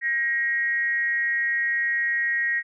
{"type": "tone with frequency modulation", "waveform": "sine", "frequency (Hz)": 1888, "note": "A#6", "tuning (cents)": 22, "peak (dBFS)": -21, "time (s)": [0.01, 2.63], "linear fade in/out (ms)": 50, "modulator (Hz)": 263, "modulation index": 0.42, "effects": []}